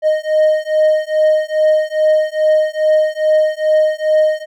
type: beating tone pair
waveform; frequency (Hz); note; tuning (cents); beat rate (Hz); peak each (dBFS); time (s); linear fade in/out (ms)
triangle; 618 / 620.4; D#5 / D#5; -12 / -5; 2.4; -12; 0.02-4.46; 50
effects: none